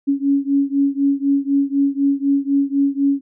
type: beating tone pair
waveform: sine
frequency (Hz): 277.2 / 281.2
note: C#4 / C#4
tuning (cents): 0 / +25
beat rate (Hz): 4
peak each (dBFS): -17 / -18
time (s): 0.07-3.21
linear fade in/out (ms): 20
effects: none